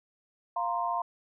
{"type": "chord", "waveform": "sine", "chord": "F suspended fourth", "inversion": "none", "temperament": "equal", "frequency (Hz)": [698.5, 932.3, 1046.5], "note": ["F5", "Bb5", "C6"], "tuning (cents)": [0, 0, 0], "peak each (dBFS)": -32, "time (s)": [0.56, 1.02], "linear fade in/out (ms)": 5, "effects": []}